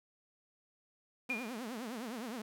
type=tone with vibrato; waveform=sawtooth; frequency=235.1 Hz; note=A#3; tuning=15 cents sharp; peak=-36 dBFS; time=1.29-2.42 s; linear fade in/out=5 ms; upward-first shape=triangle; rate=9.7 Hz; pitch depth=240 cents each way
type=tone with exponential decay; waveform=sine; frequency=2417 Hz; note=D7; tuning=49 cents sharp; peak=-31 dBFS; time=1.3-1.63 s; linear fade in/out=1 ms; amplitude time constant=70 ms
effects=none